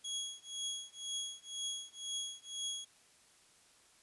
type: tone with tremolo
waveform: 25% pulse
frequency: 3322 Hz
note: G#7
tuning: in tune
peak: -32 dBFS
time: 0.04-2.85 s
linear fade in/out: 10 ms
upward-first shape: triangle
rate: 2 Hz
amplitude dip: 100%
effects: white hiss -65 dBFS RMS until 4.02 s + resampled to 24000 Hz